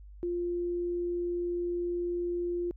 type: tone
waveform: sine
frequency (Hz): 349.2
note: F4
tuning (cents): 0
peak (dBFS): -29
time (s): 0.23-2.71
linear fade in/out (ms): 0
effects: added 50 Hz sine -46 dBFS peak until 2.76 s